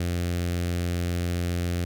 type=tone with notch filter; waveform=sawtooth; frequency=87.31 Hz; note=F2; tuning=in tune; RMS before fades=-27 dBFS; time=0-1.85 s; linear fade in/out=5 ms; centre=960 Hz; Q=1.2; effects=none